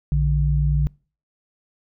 sine tone pair together, 58.62 / 146.83 Hz, A#1 / D3, +10 / 0 cents, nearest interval octave + major third, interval 1590 cents, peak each -19 dBFS, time 0.12-0.87 s, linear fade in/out 0 ms, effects noise-tail reverb RT60 0.4 s tail -26 dB re dry

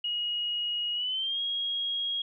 sine tone with pitch glide, 2890 to 3282 Hz, F#7 to G#7, -41 to -21 cents, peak -28 dBFS, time 0.04-2.22 s, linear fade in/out 5 ms, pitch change +220 cents, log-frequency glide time 0.94-1.4 s, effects none

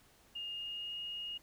sine tone with pitch glide, 2834 to 2860 Hz, F7 to F7, +25 to +41 cents, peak -39 dBFS, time 0.35-1.38 s, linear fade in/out 10 ms, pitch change +16 cents, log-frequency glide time 0.52-0.97 s, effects pink hiss -65 dBFS RMS until 1.42 s

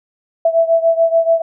sine beating tone pair, 659.3 / 666.2 Hz, E5 / E5, 0 / +18 cents, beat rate 6.9 Hz, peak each -12 / -15 dBFS, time 0.45-1.42 s, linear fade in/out 5 ms, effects none

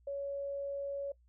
sine tone, 560 Hz, C#5, 18 cents sharp, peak -35 dBFS, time 0.07-1.12 s, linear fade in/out 5 ms, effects noise-tail reverb RT60 0.1 s tail -20 dB re dry + added 60 Hz sine -63 dBFS peak until 1.28 s

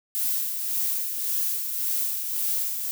violet noise with tremolo, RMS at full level -25 dBFS, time 0.15-2.91 s, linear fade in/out 0 ms, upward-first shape sine, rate 1.8 Hz, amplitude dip 45%, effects none

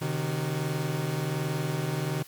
40% pulse tone cluster, 133.1 / 154.4 / 379.2 Hz, C3 / D#3 / F#4, +30 / -13 / +43 cents, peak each -31 / -29 / -35 dBFS, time 0.01-2.23 s, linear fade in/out 10 ms, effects white hiss -51 dBFS RMS until 2.27 s + MP3 96 kbps

